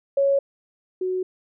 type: tone pair in turn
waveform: sine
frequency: 554.4 / 370 Hz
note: C#5 / F#4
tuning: 0 / 0 cents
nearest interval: perfect fifth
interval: 700 cents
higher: first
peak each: -16 / -22 dBFS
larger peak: first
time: 0.17-0.39 / 1.01-1.23 s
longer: neither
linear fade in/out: 5 ms
effects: none